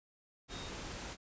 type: tone in noise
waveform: sine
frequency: 3729 Hz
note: A#7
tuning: in tune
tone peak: -50 dBFS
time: 0.49-0.71 s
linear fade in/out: 50 ms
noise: pink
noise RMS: -44 dBFS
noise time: 0.48-1.17 s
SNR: -9 dB
effects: resampled to 16000 Hz